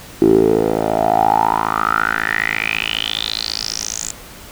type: tone with band-pass filter sweep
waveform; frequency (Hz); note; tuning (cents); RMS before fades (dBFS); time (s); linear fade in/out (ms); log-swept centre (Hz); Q
10% pulse; 54.6; A1; -13; -17; 0.22-4.11; 0; 350 to 7300; 7.3
effects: pink hiss -37 dBFS RMS until 4.51 s